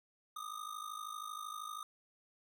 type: ring-modulated tone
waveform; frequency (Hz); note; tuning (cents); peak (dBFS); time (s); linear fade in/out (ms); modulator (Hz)
square; 1227; D#6; -25; -40; 0.36-1.83; 2; 26.4
effects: none